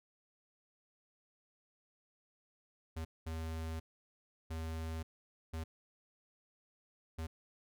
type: tone bursts at uneven times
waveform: square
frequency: 80.7 Hz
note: E2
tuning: 36 cents flat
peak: -39 dBFS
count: 5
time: 2.96-3.05 / 3.26-3.8 / 4.5-5.03 / 5.53-5.64 / 7.18-7.27 s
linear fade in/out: 10 ms
effects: none